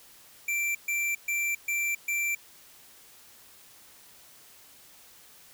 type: tone bursts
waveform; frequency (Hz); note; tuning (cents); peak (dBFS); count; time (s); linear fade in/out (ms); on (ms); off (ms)
square; 2349; D7; 0; -27; 5; 0.48-2.35; 5; 270; 130
effects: white hiss -54 dBFS RMS until 5.53 s